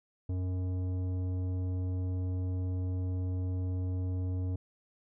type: tone with tanh clipping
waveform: sine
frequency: 91.8 Hz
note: F#2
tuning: 13 cents flat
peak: -32 dBFS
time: 0.29-4.56 s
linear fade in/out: 5 ms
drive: 12 dB
effects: none